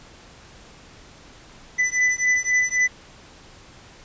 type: beating tone pair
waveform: square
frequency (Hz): 1995 / 1998.8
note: B6 / B6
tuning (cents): +17 / +20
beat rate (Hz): 3.8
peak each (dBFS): -22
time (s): 1.78-2.88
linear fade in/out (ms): 20
effects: pink hiss -47 dBFS RMS until 4.04 s + resampled to 16000 Hz